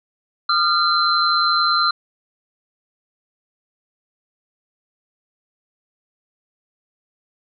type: tone cluster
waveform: sine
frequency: 1208 / 1379 / 4087 Hz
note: D6 / F6 / C8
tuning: +48 / -22 / -41 cents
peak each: -19 dBFS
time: 0.49-1.91 s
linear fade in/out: 5 ms
effects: none